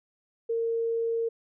sine tone, 459 Hz, A#4, 27 cents flat, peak -25 dBFS, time 0.49-1.29 s, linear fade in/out 10 ms, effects none

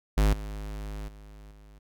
square tone with level steps, 51.6 Hz, G#1, 10 cents flat, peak -20 / -35 / -46 / -50 dBFS, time 0.17-1.79 s, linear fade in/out 10 ms, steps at 0.33 / 1.08 / 1.51 s, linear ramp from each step 2 ms, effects none

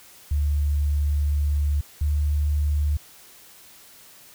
sine tone pair in turn, 72.9 / 73.87 Hz, D2 / D2, -12 / +11 cents, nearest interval unison, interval 23 cents, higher second, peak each -19 dBFS, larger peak neither, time 0.31-1.81 / 2.01-2.97 s, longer first, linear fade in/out 5 ms, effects white hiss -49 dBFS RMS until 4.34 s

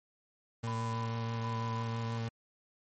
35% pulse tone with vibrato, 114.8 Hz, A#2, 26 cents flat, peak -32 dBFS, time 0.63-2.29 s, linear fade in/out 10 ms, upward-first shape sine, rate 6.1 Hz, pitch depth 13 cents each way
sine tone with tremolo, 998 Hz, B5, 18 cents sharp, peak -38 dBFS, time 0.67-2.18 s, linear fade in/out 5 ms, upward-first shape square, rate 1.3 Hz, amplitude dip 50%
effects MP3 32 kbps

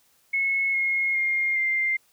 sine tone with pitch steps, 2186 / 2156 / 2126 / 2097 Hz, C#7 / C#7 / C7 / C7, -25 / -49 / +27 / +3 cents, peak -21 dBFS, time 0.33-1.97 s, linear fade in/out 10 ms, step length 410 ms, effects white hiss -63 dBFS RMS until 2.12 s

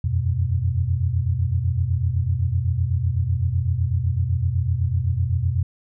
sine chord, E suspended second, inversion none, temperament equal with one note detuned, 84.58 / 92.5 / 123.47 Hz, E2 / F#2 / B2, +45 / 0 / 0 cents, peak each -23 dBFS, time 0.04-5.63 s, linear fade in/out 5 ms, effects none

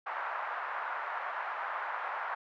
white band-pass noise, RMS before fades -37 dBFS, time 0.06-2.35 s, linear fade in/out 10 ms, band 740 to 1500 Hz, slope 24 dB/octave, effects none

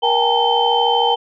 sine tone cluster, 472.9 / 782 / 841 / 914 / 3091 Hz, A#4 / G5 / G#5 / A#5 / G7, +25 / -4 / +22 / -34 / -25 cents, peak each -19 dBFS, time 0.02-1.16 s, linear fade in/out 20 ms, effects tanh soft clip ceiling -2 dBFS

